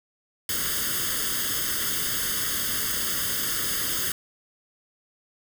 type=noise with comb filter; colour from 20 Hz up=white; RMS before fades=-27 dBFS; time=0.49-4.12 s; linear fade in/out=2 ms; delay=0.61 ms; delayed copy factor=+0.9; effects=none